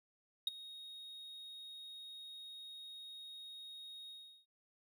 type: tone with ADSR envelope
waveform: triangle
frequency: 3742 Hz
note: A#7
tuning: 6 cents sharp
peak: -28 dBFS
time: 0.47-4.46 s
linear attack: 3 ms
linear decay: 19 ms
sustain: -19 dB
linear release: 370 ms
effects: none